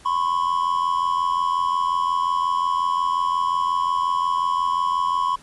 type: tone pair together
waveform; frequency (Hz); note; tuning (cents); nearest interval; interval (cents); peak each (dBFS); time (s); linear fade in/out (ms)
triangle; 1002.4 / 1088; B5 / C#6; +25 / -33; minor second; 142; -20; 0.05-5.36; 10
effects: pink hiss -49 dBFS RMS until 5.42 s + resampled to 24000 Hz